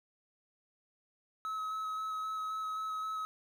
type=tone with vibrato; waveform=triangle; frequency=1285 Hz; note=E6; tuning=45 cents flat; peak=-33 dBFS; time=1.45-3.25 s; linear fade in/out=0 ms; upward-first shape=square; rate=3.8 Hz; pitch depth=10 cents each way; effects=11-bit